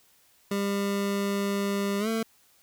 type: tone with pitch glide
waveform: 25% pulse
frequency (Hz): 200 to 224.5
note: G3 to A3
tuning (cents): +35 to +35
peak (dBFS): -22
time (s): 0.51-2.23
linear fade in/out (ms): 5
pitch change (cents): +200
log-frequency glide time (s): 1.99-2.08
effects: white hiss -62 dBFS RMS until 2.62 s